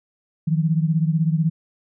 sine beating tone pair, 157.6 / 173.6 Hz, D#3 / F3, +23 / -10 cents, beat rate 16 Hz, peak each -18 / -22 dBFS, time 0.47-1.5 s, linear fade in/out 10 ms, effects none

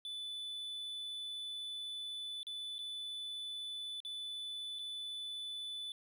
triangle tone with dropouts, 3488 Hz, A7, 16 cents flat, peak -39 dBFS, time 0.05-5.92 s, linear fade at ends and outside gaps 1 ms, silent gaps 2.431-2.468 / 2.783-2.79 / 4.003-4.049 / 4.788-4.792 s, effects none

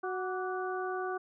harmonic tone with a mistuned harmonic, 370 Hz, F#4, in tune, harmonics 1 / 2 / 3 / 4, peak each -35 / -38 / -40 / -41 dBFS, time 0.03-1.18 s, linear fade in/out 10 ms, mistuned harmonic 3, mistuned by +77 cents, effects none

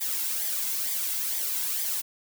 blue noise with flanger, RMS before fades -29 dBFS, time 0-2.02 s, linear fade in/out 20 ms, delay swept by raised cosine 0.72 to 1.7 ms, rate 2.2 Hz, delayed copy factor -0.55, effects none

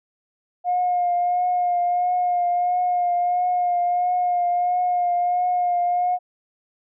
sine tone with vibrato, 713 Hz, F5, 36 cents sharp, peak -17 dBFS, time 0.64-6.19 s, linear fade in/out 50 ms, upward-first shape triangle, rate 1.5 Hz, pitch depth 24 cents each way, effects tanh soft clip ceiling -13 dBFS

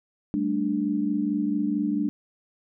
sine chord, G suspended second, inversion none, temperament just, 196 / 220.5 / 294 Hz, G3 / A3 / D4, 0 / +4 / +2 cents, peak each -29 / -28 / -25 dBFS, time 0.34-2.09 s, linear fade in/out 0 ms, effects none

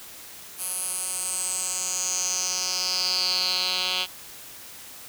10% pulse tone with band-pass filter sweep, 183.8 Hz, F#3, 11 cents flat, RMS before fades -27 dBFS, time 0.57-4.07 s, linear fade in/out 50 ms, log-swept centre 11000 to 3500 Hz, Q 5.7, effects white hiss -43 dBFS RMS until 5.08 s

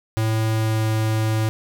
square tone with pitch glide, 110.6 to 109.84 Hz, A2 to A2, +9 to -3 cents, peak -19 dBFS, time 0.17-1.49 s, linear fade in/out 0 ms, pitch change -12 cents, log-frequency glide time 0.53-0.87 s, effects none

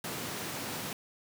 pink high-pass noise, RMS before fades -38 dBFS, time 0.04-0.93 s, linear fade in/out 2 ms, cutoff 110 Hz, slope 24 dB/octave, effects none

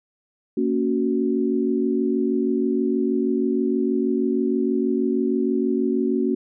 sine chord, F# major, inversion first, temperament just, 231.2 / 277.5 / 370 Hz, A#3 / C#4 / F#4, -14 / +2 / 0 cents, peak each -23 dBFS, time 0.57-6.35 s, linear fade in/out 5 ms, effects none

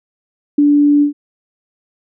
sine tone with ADSR envelope, 290.8 Hz, D4, 17 cents flat, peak -5 dBFS, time 0.58-1.13 s, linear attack 7 ms, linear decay 6 ms, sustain -2 dB, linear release 110 ms, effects none

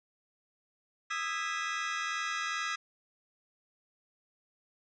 sawtooth chord, E major seventh, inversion third, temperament just, 1236.1 / 1318.5 / 1648.1 / 1977.8 Hz, D#6 / E6 / G#6 / B6, -12 / 0 / -14 / +2 cents, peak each -34 dBFS, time 1.1-2.76 s, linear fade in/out 10 ms, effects resampled to 16000 Hz

